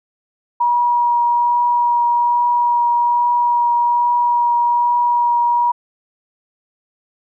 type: tone with vibrato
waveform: sine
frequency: 958 Hz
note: A#5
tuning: 47 cents sharp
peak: -12 dBFS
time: 0.6-5.72 s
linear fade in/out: 10 ms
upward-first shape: triangle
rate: 1.2 Hz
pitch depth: 10 cents each way
effects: none